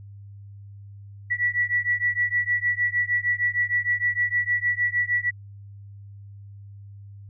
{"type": "beating tone pair", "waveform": "sine", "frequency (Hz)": [1945, 1951.5], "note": ["B6", "B6"], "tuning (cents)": [-27, -21], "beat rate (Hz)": 6.5, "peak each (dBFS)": -24, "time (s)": [1.3, 5.31], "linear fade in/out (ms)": 20, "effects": ["added 100 Hz sine -40 dBFS peak until 7.29 s"]}